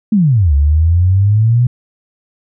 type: exponential two-way sweep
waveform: sine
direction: down then up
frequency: 227.2 to 69.3 to 125.4 Hz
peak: -7 dBFS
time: 0.12-1.67 s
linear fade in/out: 5 ms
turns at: 0.54 s
effects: none